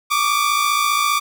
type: tone pair together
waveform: sawtooth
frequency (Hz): 1144 / 1199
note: D6 / D6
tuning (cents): -46 / +36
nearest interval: minor second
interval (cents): 82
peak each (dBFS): -15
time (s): 0.1-1.2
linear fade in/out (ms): 20
effects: none